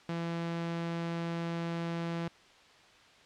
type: tone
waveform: sawtooth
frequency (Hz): 168.3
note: E3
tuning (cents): +36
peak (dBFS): -29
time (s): 0.09-2.28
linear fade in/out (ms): 2
effects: white hiss -58 dBFS RMS until 3.25 s + low-pass 4000 Hz 12 dB/octave